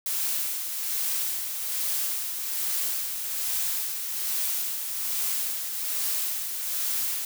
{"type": "noise with tremolo", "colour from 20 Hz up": "blue", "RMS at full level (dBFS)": -27, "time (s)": [0.06, 7.25], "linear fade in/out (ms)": 2, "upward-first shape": "sine", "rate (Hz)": 1.2, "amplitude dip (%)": 45, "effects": []}